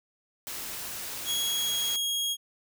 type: noise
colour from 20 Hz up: white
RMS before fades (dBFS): -37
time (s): 0.47-1.96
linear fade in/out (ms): 0
type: tone with pitch glide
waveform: sawtooth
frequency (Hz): 3322 to 3282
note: G#7 to G#7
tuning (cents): 0 to -21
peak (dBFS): -24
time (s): 1.25-2.37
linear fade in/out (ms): 50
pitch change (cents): -21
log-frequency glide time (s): 1.36-2.05
effects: none